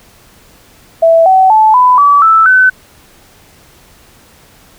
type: tone with pitch steps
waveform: sine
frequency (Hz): 659.3 / 757.3 / 870 / 999.3 / 1147.9 / 1318.6 / 1514.7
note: E5 / F#5 / A5 / B5 / D6 / E6 / F#6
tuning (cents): 0 / +40 / -20 / +20 / -40 / 0 / +40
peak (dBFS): -3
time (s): 1.02-2.7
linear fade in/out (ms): 10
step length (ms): 240
effects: pink hiss -43 dBFS RMS until 4.78 s